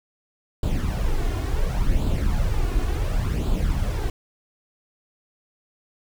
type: noise with flanger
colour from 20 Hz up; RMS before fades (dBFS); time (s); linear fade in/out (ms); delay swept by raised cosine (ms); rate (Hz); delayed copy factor
brown; -22; 0.63-4.1; 2; 0.25 to 2.85; 0.7; +0.6
effects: none